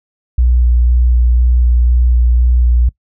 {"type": "tone with vibrato", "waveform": "sine", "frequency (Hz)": 60.5, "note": "B1", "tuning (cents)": -35, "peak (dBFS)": -7, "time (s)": [0.38, 2.89], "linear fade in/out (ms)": 5, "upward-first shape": "square", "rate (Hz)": 2, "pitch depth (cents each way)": 12, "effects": ["noise-tail reverb RT60 0.1 s tail -21 dB re dry"]}